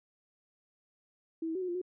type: tone with pitch steps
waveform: sine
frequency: 326.2 / 323.4 / 375.2 / 364.7 / 348.1 / 364.6 Hz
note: E4 / E4 / F#4 / F#4 / F4 / F#4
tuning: -18 / -33 / +24 / -25 / -6 / -25 cents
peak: -32 dBFS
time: 1.42-1.816 s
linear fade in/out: 5 ms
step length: 66 ms
effects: none